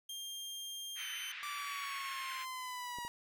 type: tone with pitch glide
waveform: sawtooth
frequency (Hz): 3200 to 3061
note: G7 to G7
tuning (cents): +35 to -42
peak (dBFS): -39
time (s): 0.09-1.32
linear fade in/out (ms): 5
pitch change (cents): -77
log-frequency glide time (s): 0.96-1.06
type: band-pass noise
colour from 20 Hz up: white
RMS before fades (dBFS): -46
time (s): 0.95-2.46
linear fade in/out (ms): 50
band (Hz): 1600 to 2700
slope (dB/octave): 24
type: linear sweep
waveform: sawtooth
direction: down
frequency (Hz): 1174.7 to 954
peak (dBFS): -37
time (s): 1.43-3.08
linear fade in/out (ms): 0
type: clicks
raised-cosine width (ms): 2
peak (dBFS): -38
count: 2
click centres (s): 2.986 / 3.05
effects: none